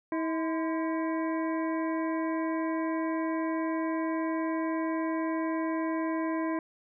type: harmonic tone with a mistuned harmonic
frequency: 321.7 Hz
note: E4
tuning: 42 cents flat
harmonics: 1 / 2 / 3 / 5 / 6 / 7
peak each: -29 / -36 / -36 / -44 / -45 / -47 dBFS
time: 0.12-6.59 s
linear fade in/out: 2 ms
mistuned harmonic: 3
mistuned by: +94 cents
effects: none